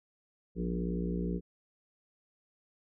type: harmonic tone with a mistuned harmonic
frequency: 59.1 Hz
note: A#1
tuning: 24 cents sharp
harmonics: 1 / 3 / 4 / 5 / 6 / 7 / 8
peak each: -37 / -33 / -44 / -41 / -44 / -41 / -45 dBFS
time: 0.55-1.41 s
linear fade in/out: 50 ms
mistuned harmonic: 4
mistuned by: +46 cents
effects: none